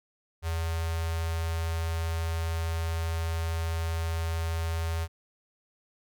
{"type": "tone with notch filter", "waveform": "square", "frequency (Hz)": 82.41, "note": "E2", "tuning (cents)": 0, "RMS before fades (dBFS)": -30, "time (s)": [0.42, 5.08], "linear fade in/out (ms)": 50, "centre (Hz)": 230, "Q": 0.57, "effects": []}